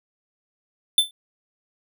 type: tone with exponential decay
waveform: square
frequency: 3533 Hz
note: A7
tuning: 6 cents sharp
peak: -10 dBFS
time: 0.98-1.11 s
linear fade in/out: 2 ms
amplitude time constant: 27 ms
effects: none